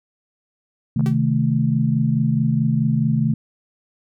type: chord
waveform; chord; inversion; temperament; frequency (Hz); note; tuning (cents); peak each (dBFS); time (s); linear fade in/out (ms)
sine; A diminished; first; equal; 130.81 / 155.56 / 220; C3 / Eb3 / A3; 0 / 0 / 0; -20; 0.96-3.34; 5
type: clicks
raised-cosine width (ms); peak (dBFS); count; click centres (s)
1; -23; 2; 0.995 / 1.008
type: tone with exponential decay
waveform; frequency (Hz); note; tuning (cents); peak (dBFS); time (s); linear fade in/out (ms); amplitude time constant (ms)
sawtooth; 384.1; G4; -35; -23; 1.06-1.18; 0; 25
effects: none